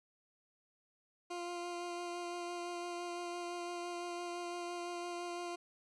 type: tone with vibrato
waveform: 20% pulse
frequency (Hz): 349.2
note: F4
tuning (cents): 0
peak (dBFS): -35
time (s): 1.3-5.56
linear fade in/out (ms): 10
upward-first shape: sine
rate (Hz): 5.9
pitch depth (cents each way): 13
effects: resampled to 22050 Hz